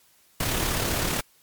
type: noise with amplitude modulation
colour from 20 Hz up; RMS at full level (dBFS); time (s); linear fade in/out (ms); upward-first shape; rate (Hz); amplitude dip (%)
pink; -24; 0.4-1.21; 5; sine; 35.6; 40
effects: white hiss -60 dBFS RMS until 1.42 s + MP3 96 kbps